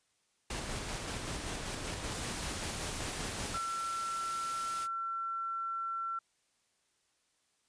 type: noise with tremolo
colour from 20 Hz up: pink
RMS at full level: -38 dBFS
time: 0.5-3.58 s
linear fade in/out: 5 ms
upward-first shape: square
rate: 5.2 Hz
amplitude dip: 25%
type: noise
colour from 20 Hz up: white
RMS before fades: -43 dBFS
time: 2.09-4.88 s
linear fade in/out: 50 ms
type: tone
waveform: sine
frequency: 1350 Hz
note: E6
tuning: 41 cents sharp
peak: -34 dBFS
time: 3.54-6.19 s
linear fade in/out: 5 ms
effects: white hiss -75 dBFS RMS until 7.68 s + resampled to 22050 Hz